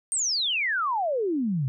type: exponential sweep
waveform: sine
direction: down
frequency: 8870 to 123.47 Hz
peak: -23 dBFS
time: 0.12-1.68 s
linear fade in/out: 0 ms
effects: none